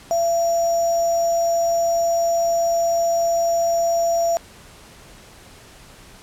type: tone with sample-and-hold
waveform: sine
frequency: 676 Hz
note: E5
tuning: 43 cents sharp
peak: -16 dBFS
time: 0.11-4.37 s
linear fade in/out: 0 ms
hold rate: 6300 Hz
effects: pink hiss -45 dBFS RMS until 6.22 s + low-pass 11000 Hz 12 dB/octave